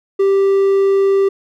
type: tone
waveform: triangle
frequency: 392 Hz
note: G4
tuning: in tune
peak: -8 dBFS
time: 0.19-1.29 s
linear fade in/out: 10 ms
effects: none